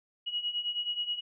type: beating tone pair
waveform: sine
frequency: 2900 / 2909.4 Hz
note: F#7 / F#7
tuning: -35 / -30 cents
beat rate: 9.4 Hz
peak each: -36 / -32 dBFS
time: 0.26-1.21 s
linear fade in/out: 20 ms
effects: none